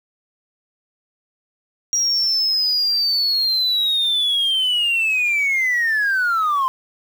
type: linear sweep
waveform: sine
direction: down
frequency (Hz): 5710 to 1027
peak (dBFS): -14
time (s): 1.93-6.68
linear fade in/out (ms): 0
effects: tanh soft clip ceiling -14 dBFS + 7-bit